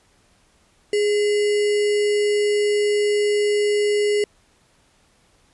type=tone with sample-and-hold; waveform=sine; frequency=414.9 Hz; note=G#4; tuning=2 cents flat; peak=-16 dBFS; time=0.93-4.24 s; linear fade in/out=2 ms; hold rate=2450 Hz; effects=pink hiss -59 dBFS RMS until 5.53 s + resampled to 24000 Hz